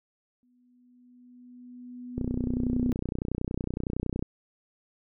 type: tone with exponential growth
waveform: sine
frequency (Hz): 246.9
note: B3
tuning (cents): 0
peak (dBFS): -24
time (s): 0.43-2.92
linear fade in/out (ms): 0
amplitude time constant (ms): 540
type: click train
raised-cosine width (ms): 3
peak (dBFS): -17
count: 64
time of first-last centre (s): 2.18-4.225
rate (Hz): 30.8
effects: none